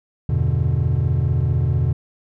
triangle chord, E minor seventh, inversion none, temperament equal with one note detuned, 82.41 / 98 / 122.26 / 146.83 Hz, E2 / G2 / B2 / D3, 0 / 0 / -17 / 0 cents, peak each -19 / -22 / -17 / -20 dBFS, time 0.29-1.93 s, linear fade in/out 5 ms, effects tanh soft clip ceiling -8 dBFS

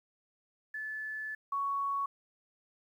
sine tone pair in turn, 1735 / 1114.9 Hz, A6 / C#6, -25 / +10 cents, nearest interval minor sixth, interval 765 cents, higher first, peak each -36 / -30 dBFS, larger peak second, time 0.74-1.35 / 1.52-2.06 s, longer first, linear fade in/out 5 ms, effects 11-bit

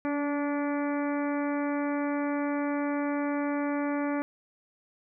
harmonic tone with a mistuned harmonic, 289.5 Hz, D4, 25 cents flat, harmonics 1 / 2 / 3 / 4 / 5 / 6 / 7 / 8, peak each -28 / -34 / -38 / -40 / -42 / -44 / -45 / -46 dBFS, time 0.05-4.22 s, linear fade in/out 0 ms, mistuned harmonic 1, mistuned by -18 cents, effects none

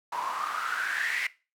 white noise with band-pass filter sweep, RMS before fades -31 dBFS, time 0.12-1.27 s, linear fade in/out 5 ms, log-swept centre 920 to 2100 Hz, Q 8.8, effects noise-tail reverb RT60 0.3 s tail -19 dB re dry

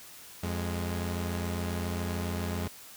sawtooth tone pair together, 87.31 / 207.7 Hz, F2 / G#3, 0 / 0 cents, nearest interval octave + minor third, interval 1500 cents, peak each -28 / -32 dBFS, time 0.43-2.68 s, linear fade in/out 5 ms, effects white hiss -49 dBFS RMS until 2.96 s

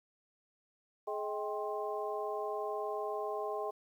harmonic tone with a mistuned harmonic, 211 Hz, G#3, 28 cents sharp, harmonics 2 / 3 / 4 / 5, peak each -38 / -40 / -41 / -42 dBFS, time 1.07-3.71 s, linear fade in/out 10 ms, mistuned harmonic 4, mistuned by -110 cents, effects 11-bit

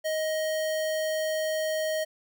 square tone, 627 Hz, D#5, 13 cents sharp, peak -27 dBFS, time 0.04-2.05 s, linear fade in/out 20 ms, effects none

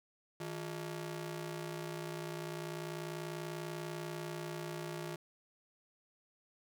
sawtooth ring-modulated tone, 255.9 Hz, C4, 38 cents flat, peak -33 dBFS, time 0.4-5.16 s, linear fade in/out 5 ms, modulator 97.8 Hz, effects none

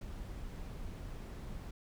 brown noise, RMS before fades -44 dBFS, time 0.01-1.71 s, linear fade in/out 5 ms, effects none

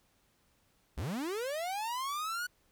45% pulse linear sweep, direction up, 51.91 to 1483 Hz, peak -34 dBFS, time 0.97-2.47 s, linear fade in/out 10 ms, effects pink hiss -71 dBFS RMS until 2.71 s

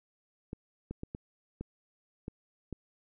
clicks, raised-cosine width 3 ms, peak -25 dBFS, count 7, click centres 0.531 / 0.91 / 1.034 / 1.149 / 1.61 / 2.281 / 2.727 s, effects none

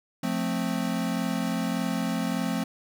square chord, F major, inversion none, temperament equal with one note detuned, 176.54 / 220 / 261.6 Hz, F3 / A3 / C4, +19 / 0 / 0 cents, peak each -31 / -31 / -31 dBFS, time 0.23-2.64 s, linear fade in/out 5 ms, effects none

